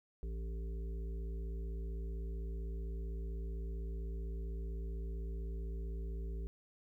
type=harmonic tone; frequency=55.7 Hz; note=A1; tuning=22 cents sharp; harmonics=1 / 3 / 5 / 7 / 8; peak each=-38 / -51 / -59 / -53 / -58 dBFS; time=0.23-6.47 s; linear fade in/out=0 ms; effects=13-bit